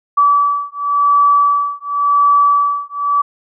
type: beating tone pair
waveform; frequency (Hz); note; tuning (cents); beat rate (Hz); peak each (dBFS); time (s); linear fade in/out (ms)
sine; 1150 / 1150.92; D6 / D6; -37 / -35; 0.92; -13; 0.17-3.22; 10
effects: none